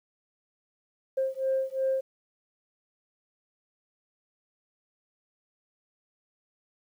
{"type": "beating tone pair", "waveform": "sine", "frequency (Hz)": [529, 531.8], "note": ["C5", "C5"], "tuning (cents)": [19, 28], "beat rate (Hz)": 2.8, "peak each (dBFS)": -28, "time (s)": [1.17, 2.01], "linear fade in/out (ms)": 10, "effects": ["tanh soft clip ceiling -19 dBFS", "10-bit"]}